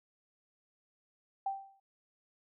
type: tone with exponential decay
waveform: sine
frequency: 782 Hz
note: G5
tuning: 4 cents flat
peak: -29 dBFS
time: 1.46-1.8 s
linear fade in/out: 5 ms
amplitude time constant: 73 ms
effects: none